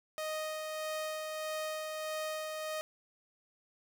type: tone with tremolo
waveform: sawtooth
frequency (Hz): 622.3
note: D#5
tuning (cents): 0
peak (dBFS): -31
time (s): 0.18-2.81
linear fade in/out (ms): 0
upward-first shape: sine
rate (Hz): 1.6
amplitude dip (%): 30
effects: none